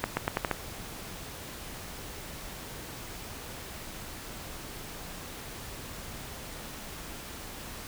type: accelerating click train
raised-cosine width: 0.5 ms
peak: -11 dBFS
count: 6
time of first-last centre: 0.04-0.513 s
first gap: 130 ms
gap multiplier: 0.84
effects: pink hiss -42 dBFS RMS until 7.87 s